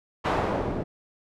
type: noise with low-pass filter sweep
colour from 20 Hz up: white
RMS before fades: -27 dBFS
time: 0.24-0.84 s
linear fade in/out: 20 ms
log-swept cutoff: 1200 to 380 Hz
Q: 0.84
effects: none